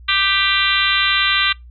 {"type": "harmonic tone with a mistuned harmonic", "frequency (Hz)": 394.9, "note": "G4", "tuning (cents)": 13, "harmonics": [3, 4, 5, 6, 7, 8, 9, 10], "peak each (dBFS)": [-22, -22, -22, -22, -22, -22, -22, -22], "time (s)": [0.08, 1.53], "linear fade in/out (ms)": 10, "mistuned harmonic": 4, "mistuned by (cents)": -26, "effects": ["noise-tail reverb RT60 0.2 s tail -25 dB re dry", "added 60 Hz sine -37 dBFS peak until 1.7 s"]}